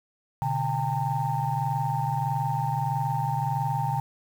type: tone cluster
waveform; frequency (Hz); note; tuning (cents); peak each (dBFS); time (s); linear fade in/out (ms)
sine; 125.1 / 146.7 / 803 / 909; B2 / D3 / G5 / A#5; +23 / -2 / +41 / -44; -29; 0.42-4; 0
effects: tanh soft clip ceiling -16 dBFS + 8-bit